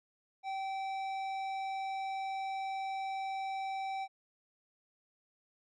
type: tone with tanh clipping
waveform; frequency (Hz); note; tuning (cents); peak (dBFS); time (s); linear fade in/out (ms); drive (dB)
triangle; 773; G5; -24; -37; 0.43-4.08; 50; 16
effects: none